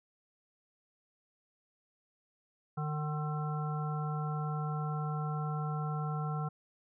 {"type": "harmonic tone with a mistuned harmonic", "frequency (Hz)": 151.5, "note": "D#3", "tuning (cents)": -46, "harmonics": [1, 3, 5, 7, 9], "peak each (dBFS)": [-33, -46, -42, -46, -43], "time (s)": [2.77, 6.49], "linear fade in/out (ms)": 10, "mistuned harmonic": 9, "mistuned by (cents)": -33, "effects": []}